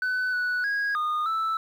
sine tone with pitch steps, 1504 / 1478 / 1647 / 1226 / 1318 Hz, F#6 / F#6 / G#6 / D#6 / E6, +28 / -2 / -15 / -26 / -1 cents, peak -21 dBFS, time 0.02-1.57 s, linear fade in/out 2 ms, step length 310 ms, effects tanh soft clip ceiling -23 dBFS + 9-bit

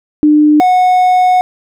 sine / triangle tone pair in turn, 300.5 / 732.7 Hz, D4 / F#5, +40 / -17 cents, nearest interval octave + minor third, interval 1543 cents, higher second, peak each -4 dBFS, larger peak neither, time 0.23-0.6 / 0.6-1.41 s, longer second, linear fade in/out 0 ms, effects none

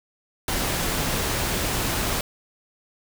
pink noise, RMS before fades -25 dBFS, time 0.48-2.21 s, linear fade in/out 2 ms, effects none

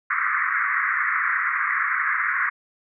white band-pass noise, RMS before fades -23 dBFS, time 0.1-2.5 s, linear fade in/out 10 ms, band 1100 to 2100 Hz, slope 96 dB/octave, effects none

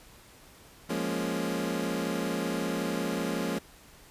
25% pulse chord, Bb minor seventh, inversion second, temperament equal, 174.61 / 207.7 / 233.1 / 277.2 Hz, F3 / Ab3 / Bb3 / Db4, 0 / 0 / 0 / 0 cents, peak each -31 dBFS, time 0.89-3.59 s, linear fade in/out 10 ms, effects pink hiss -54 dBFS RMS until 4.1 s + resampled to 32000 Hz

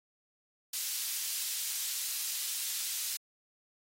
pink high-pass noise, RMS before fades -36 dBFS, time 0.73-3.17 s, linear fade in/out 5 ms, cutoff 4500 Hz, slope 12 dB/octave, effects AAC 48 kbps

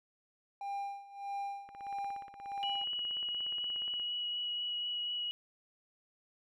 triangle tone with tremolo, 799 Hz, G5, 33 cents sharp, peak -33 dBFS, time 0.61-2.84 s, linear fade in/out 2 ms, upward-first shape sine, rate 1.6 Hz, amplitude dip 85%
click train, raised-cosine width 0.5 ms, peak -38 dBFS, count 40, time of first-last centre 1.69-3.998 s, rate 16.9 Hz
sine tone with vibrato, 2921 Hz, F#7, 23 cents flat, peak -34 dBFS, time 2.63-5.31 s, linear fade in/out 0 ms, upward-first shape sine, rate 4.1 Hz, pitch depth 9 cents each way
effects none

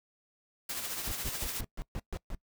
white noise with tremolo, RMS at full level -35 dBFS, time 0.69-1.61 s, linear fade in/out 5 ms, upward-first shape triangle, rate 14 Hz, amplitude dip 50%
brown noise bursts, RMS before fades -36 dBFS, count 8, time 1.07-2.348 s, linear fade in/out 0 ms, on 46 ms, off 130 ms
effects noise-tail reverb RT60 0.1 s tail -22 dB re dry

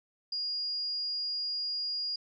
sine tone, 4850 Hz, D#8, 45 cents flat, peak -31 dBFS, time 0.32-2.16 s, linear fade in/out 5 ms, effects none

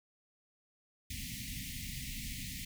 pink band-stop noise, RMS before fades -42 dBFS, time 1.1-2.65 s, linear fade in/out 5 ms, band 270 to 1900 Hz, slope 96 dB/octave, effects none

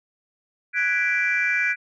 sine chord, G# half-diminished seventh, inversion third, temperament equal, 1480 / 1661.2 / 1975.5 / 2349 Hz, F#6 / G#6 / B6 / D7, 0 / 0 / 0 / 0 cents, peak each -25 / -25 / -26 / -22 dBFS, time 0.73-1.76 s, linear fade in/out 50 ms, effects tanh soft clip ceiling -12 dBFS

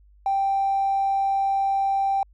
triangle tone, 784 Hz, G5, in tune, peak -16 dBFS, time 0.26-2.23 s, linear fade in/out 2 ms, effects tanh soft clip ceiling -17 dBFS + added 50 Hz sine -51 dBFS peak until 2.33 s

